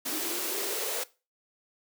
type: noise with high-pass filter sweep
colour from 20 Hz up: white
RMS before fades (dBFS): -32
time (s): 0.05-1.04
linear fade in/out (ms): 10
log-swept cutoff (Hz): 290 to 490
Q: 7.1
effects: noise-tail reverb RT60 0.3 s tail -19 dB re dry